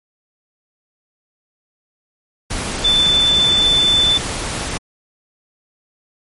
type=tone in noise; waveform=sine; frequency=3520 Hz; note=A7; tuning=in tune; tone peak=-11 dBFS; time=2.84-4.18 s; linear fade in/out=10 ms; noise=pink; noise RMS=-23 dBFS; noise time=2.5-4.78 s; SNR=+9 dB; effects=MP3 48 kbps